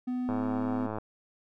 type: tone with pitch glide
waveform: triangle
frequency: 250 to 253.8 Hz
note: B3 to B3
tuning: +21 to +47 cents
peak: -27 dBFS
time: 0.07-0.87 s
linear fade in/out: 10 ms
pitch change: +26 cents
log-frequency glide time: 0.26-0.43 s
type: click train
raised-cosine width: 1 ms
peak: -21 dBFS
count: 76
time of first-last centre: 0.29-0.984 s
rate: 108 Hz
effects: none